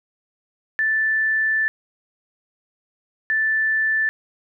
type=tone pair in turn; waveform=sine; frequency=1760 / 1760 Hz; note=A6 / A6; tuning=0 / 0 cents; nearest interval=unison; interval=0 cents; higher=neither; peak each=-17 dBFS; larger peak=neither; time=0.79-1.68 / 3.3-4.09 s; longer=first; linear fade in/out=0 ms; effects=none